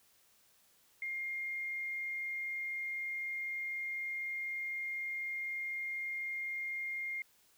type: tone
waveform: sine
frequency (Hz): 2122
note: C7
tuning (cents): +24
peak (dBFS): -36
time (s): 1.02-7.22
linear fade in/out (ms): 2
effects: white hiss -68 dBFS RMS until 7.57 s